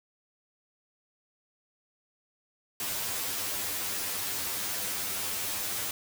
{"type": "noise with comb filter", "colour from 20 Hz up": "white", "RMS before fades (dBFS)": -33, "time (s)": [2.8, 5.91], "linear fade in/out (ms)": 2, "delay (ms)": 10, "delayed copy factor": 0.95, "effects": []}